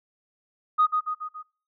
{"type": "tone with echo", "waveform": "sine", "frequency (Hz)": 1244.5, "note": "D#6", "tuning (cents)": 0, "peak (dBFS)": -15, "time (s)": [0.78, 0.87], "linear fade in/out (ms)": 20, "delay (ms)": 140, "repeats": 4, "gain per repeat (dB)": -5, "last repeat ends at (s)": 1.43, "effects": ["noise-tail reverb RT60 0.4 s tail -26 dB re dry", "tanh soft clip ceiling -11 dBFS"]}